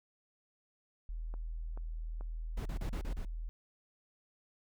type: tone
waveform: sine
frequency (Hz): 40.44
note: E1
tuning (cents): -32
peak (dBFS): -37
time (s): 1.09-3.49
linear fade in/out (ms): 0
type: click train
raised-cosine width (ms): 1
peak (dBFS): -36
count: 5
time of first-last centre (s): 1.34-3.079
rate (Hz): 2.3
type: noise bursts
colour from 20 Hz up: brown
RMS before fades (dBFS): -39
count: 6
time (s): 2.57-3.252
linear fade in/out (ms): 5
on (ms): 87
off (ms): 32
effects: none